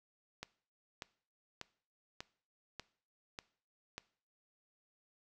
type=click train; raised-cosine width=0.2 ms; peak=-25 dBFS; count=7; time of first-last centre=0.43-3.98 s; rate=1.69 Hz; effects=noise-tail reverb RT60 0.5 s tail -20 dB re dry